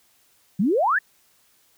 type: exponential sweep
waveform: sine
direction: up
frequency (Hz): 172.3 to 1864.7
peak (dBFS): -17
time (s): 0.59-0.99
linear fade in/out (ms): 10
effects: white hiss -61 dBFS RMS until 1.77 s